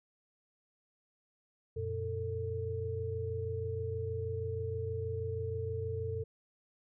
sine tone cluster, 91.4 / 117.7 / 446.3 Hz, F#2 / A#2 / A4, -21 / +17 / +25 cents, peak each -38 / -40 / -37 dBFS, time 1.76-6.24 s, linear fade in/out 10 ms, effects none

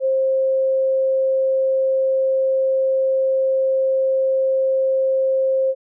sine tone, 530 Hz, C5, 22 cents sharp, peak -15 dBFS, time 0-5.75 s, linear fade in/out 50 ms, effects none

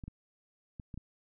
clicks, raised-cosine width 5 ms, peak -30 dBFS, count 5, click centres 0.038 / 0.08 / 0.798 / 0.942 / 0.976 s, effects none

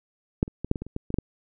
clicks, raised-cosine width 3 ms, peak -7 / -25 / -17 / -7 / -18 / -20 / -27 / -16 / -20 / -12 / -12 dBFS, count 11, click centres 0.429 / 0.479 / 0.646 / 0.714 / 0.758 / 0.82 / 0.866 / 0.964 / 1.104 / 1.142 / 1.186 s, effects none

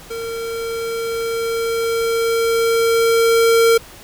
square tone with level ramp, 458.6 Hz, A#4, 28 cents flat, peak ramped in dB -25 to -10 dBFS, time 0.1-3.78 s, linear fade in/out 10 ms, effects pink hiss -40 dBFS RMS until 4.03 s

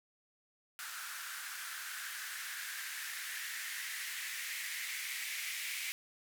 violet noise with band-pass filter sweep, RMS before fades -42 dBFS, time 0.79-5.92 s, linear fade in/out 0 ms, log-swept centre 1400 to 2200 Hz, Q 4.2, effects none

